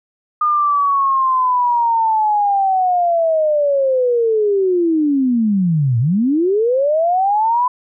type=linear two-way sweep; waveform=sine; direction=down then up; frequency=1221 to 111.2 to 1010 Hz; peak=-12 dBFS; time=0.41-7.68 s; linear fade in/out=5 ms; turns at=5.99 s; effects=none